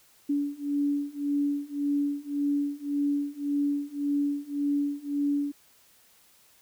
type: beating tone pair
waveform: sine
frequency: 285.7 / 287.5 Hz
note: D4 / D4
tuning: -48 / -37 cents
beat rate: 1.8 Hz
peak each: -29 / -28 dBFS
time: 0.29-5.52 s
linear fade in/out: 10 ms
effects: white hiss -60 dBFS RMS until 6.61 s

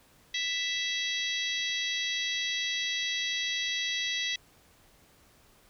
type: harmonic tone with a mistuned harmonic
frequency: 659.3 Hz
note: E5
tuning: in tune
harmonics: 3 / 4 / 5 / 6 / 7 / 8 / 9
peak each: -34 / -38 / -34 / -35 / -42 / -46 / -41 dBFS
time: 0.34-4.36 s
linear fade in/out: 5 ms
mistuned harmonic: 6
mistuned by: -37 cents
effects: pink hiss -61 dBFS RMS until 5.69 s

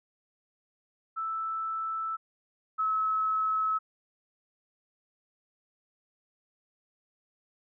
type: tone pair in turn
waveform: sine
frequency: 1318.5 / 1292.9 Hz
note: E6 / E6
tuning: 0 / -34 cents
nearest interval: unison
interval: 34 cents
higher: first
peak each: -30 / -25 dBFS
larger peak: second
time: 1.16-2.17 / 2.78-3.79 s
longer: neither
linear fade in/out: 20 ms
effects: none

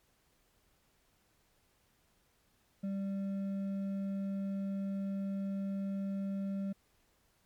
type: tone with hard clipping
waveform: triangle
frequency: 196 Hz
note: G3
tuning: in tune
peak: -35 dBFS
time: 2.83-6.73 s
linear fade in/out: 10 ms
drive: 8 dB
effects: pink hiss -72 dBFS RMS until 7.45 s + MP3 96 kbps

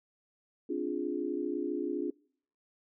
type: chord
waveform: sine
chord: D half-diminished seventh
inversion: third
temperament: equal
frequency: 261.6 / 293.7 / 349.2 / 415.3 Hz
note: C4 / D4 / F4 / Ab4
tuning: 0 / 0 / 0 / 0 cents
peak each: -39 / -35 / -35 / -38 dBFS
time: 0.69-2.11 s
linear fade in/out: 10 ms
effects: noise-tail reverb RT60 0.6 s tail -26 dB re dry

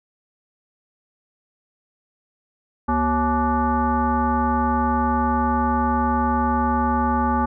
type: tone with frequency modulation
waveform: sine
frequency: 550 Hz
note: C#5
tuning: 14 cents flat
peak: -17 dBFS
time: 2.88-7.46 s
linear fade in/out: 10 ms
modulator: 310 Hz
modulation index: 2.1
effects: none

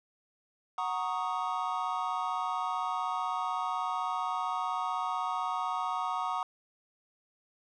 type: chord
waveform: triangle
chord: D# minor seventh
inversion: first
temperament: equal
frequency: 740 / 932.3 / 1108.7 / 1244.5 Hz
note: F#5 / A#5 / C#6 / D#6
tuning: 0 / 0 / 0 / 0 cents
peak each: -34 dBFS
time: 0.78-6.43 s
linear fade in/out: 2 ms
effects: resampled to 22050 Hz

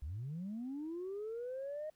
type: linear sweep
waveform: sine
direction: up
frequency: 62.3 to 626 Hz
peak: -38 dBFS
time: 0.02-1.9 s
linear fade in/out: 5 ms
effects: tanh soft clip ceiling -36 dBFS + pink hiss -75 dBFS RMS until 1.95 s

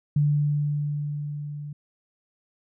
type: tone with level ramp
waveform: sine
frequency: 146.83 Hz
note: D3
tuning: in tune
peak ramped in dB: -17 to -33 dBFS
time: 0.16-1.73 s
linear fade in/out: 5 ms
effects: none

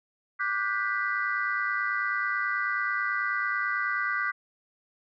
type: chord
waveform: sine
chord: G major seventh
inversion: second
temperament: equal with one note detuned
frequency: 1174.7 / 1458.8 / 1568 / 1975.5 Hz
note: D6 / F#6 / G6 / B6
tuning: 0 / -25 / 0 / 0 cents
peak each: -31 dBFS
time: 0.39-4.32 s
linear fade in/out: 20 ms
effects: tanh soft clip ceiling -16 dBFS

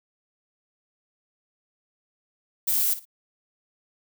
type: noise with echo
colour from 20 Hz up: violet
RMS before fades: -23 dBFS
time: 2.67-2.94 s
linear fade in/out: 10 ms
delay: 57 ms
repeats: 2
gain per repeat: -14 dB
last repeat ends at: 3.054 s
effects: none

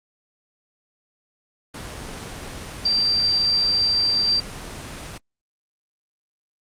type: tone in noise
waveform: sine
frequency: 4699 Hz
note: D8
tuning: in tune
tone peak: -16 dBFS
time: 2.85-4.4 s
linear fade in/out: 5 ms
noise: pink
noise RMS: -34 dBFS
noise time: 1.74-5.18 s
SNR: +15 dB
effects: low-pass 9000 Hz 12 dB/octave + Opus 32 kbps

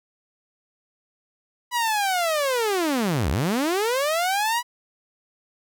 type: linear two-way sweep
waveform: sawtooth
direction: down then up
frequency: 987.8 to 59.6 to 987.8 Hz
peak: -17 dBFS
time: 1.71-4.63 s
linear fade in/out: 50 ms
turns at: 3.3 s
effects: none

